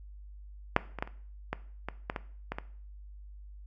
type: clicks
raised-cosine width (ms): 0.5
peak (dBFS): -6 / -22 / -15 / -30 / -16 / -19 / -16 / -18 / -18 / -20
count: 10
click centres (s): 0.764 / 0.987 / 1.025 / 1.075 / 1.53 / 1.886 / 2.099 / 2.162 / 2.52 / 2.585
effects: noise-tail reverb RT60 0.5 s tail -17 dB re dry + added 50 Hz sine -45 dBFS peak until 3.66 s